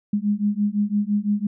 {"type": "beating tone pair", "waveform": "sine", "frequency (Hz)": [203.5, 209.4], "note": ["G#3", "G#3"], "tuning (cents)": [-35, 15], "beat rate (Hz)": 5.9, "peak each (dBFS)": -22, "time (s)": [0.13, 1.47], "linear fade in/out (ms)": 5, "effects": []}